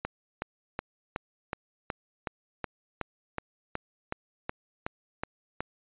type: click train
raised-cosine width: 0.5 ms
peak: -16 dBFS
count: 16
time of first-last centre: 0.05-5.606 s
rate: 2.7 Hz
effects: resampled to 8000 Hz